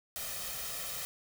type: noise with comb filter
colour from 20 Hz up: white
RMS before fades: -39 dBFS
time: 0.16-1.05 s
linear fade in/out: 0 ms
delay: 1.6 ms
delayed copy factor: +0.65
effects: none